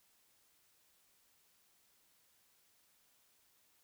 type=silence; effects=white hiss -72 dBFS RMS until 3.83 s